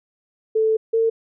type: tone pair in turn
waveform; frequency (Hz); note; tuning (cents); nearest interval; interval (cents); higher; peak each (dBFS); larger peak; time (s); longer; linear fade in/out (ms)
sine; 440 / 452.4; A4 / A4; 0 / +48; unison; 48; second; -15; neither; 0.55-0.77 / 0.93-1.1; first; 10
effects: none